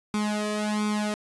sawtooth tone with flanger, 210.7 Hz, G#3, 25 cents sharp, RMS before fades -27 dBFS, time 0.14-1.14 s, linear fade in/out 0 ms, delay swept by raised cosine 0.85 to 1.71 ms, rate 1.4 Hz, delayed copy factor +1, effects resampled to 24000 Hz

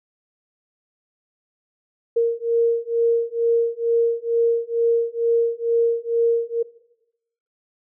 sine beating tone pair, 463.7 / 465.9 Hz, A#4 / A#4, -9 / -1 cents, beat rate 2.2 Hz, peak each -20 dBFS, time 2.16-6.63 s, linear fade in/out 10 ms, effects noise-tail reverb RT60 0.9 s tail -19 dB re dry

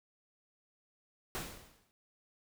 pink noise with exponential decay, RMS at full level -37 dBFS, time 1.35-1.91 s, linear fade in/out 0 ms, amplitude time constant 120 ms, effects none

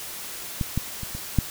clicks, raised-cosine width 5 ms, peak -12 / -11 / -21 / -21 / -6 dBFS, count 5, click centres 0.612 / 0.776 / 1.033 / 1.15 / 1.387 s, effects white hiss -36 dBFS RMS until 1.5 s

